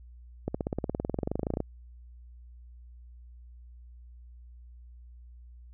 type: accelerating click train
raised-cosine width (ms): 2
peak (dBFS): -16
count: 25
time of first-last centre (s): 0.48-1.604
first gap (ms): 65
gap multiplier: 0.97
effects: added 60 Hz sine -47 dBFS peak until 5.73 s